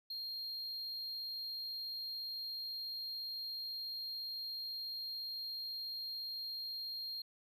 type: tone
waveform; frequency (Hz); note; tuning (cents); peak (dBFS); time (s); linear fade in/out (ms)
triangle; 4219; C8; +14; -39; 0.1-7.22; 5
effects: none